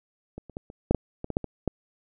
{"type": "clicks", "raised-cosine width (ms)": 2, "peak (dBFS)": [-24, -30, -21, -29, -7, -8, -20, -17, -10, -20, -11], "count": 11, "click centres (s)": [0.38, 0.497, 0.569, 0.701, 0.91, 0.947, 1.244, 1.303, 1.369, 1.443, 1.677], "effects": []}